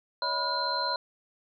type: tone cluster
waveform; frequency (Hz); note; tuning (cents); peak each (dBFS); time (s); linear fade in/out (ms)
sine; 560 / 636 / 987 / 1435 / 4117; C#5 / D#5 / B5 / F6 / C8; +18 / +38 / -1 / +47 / -29; -37 / -38 / -30 / -36 / -31; 0.22-0.96; 2
effects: none